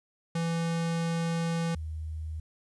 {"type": "tone pair in turn", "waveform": ["square", "sine"], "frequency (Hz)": [166.7, 78.67], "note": ["E3", "D#2"], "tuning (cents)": [20, 20], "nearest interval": "octave + minor second", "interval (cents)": 1300, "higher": "first", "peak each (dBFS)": [-28, -33], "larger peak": "first", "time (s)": [[0.35, 1.75], [1.75, 2.4]], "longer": "first", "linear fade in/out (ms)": 5, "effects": ["resampled to 22050 Hz", "11-bit"]}